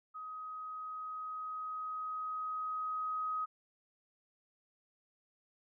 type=tone with level ramp; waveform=sine; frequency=1260 Hz; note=D#6; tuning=21 cents sharp; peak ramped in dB=-42 to -33 dBFS; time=0.14-3.46 s; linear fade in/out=20 ms; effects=none